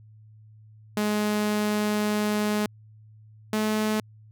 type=tone pair in turn; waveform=sawtooth; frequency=210.1 / 215.1 Hz; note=G#3 / A3; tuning=+20 / -39 cents; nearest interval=unison; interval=41 cents; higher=second; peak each=-19 dBFS; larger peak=neither; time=0.97-2.66 / 3.53-4 s; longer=first; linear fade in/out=2 ms; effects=added 108 Hz sine -48 dBFS peak until 4.31 s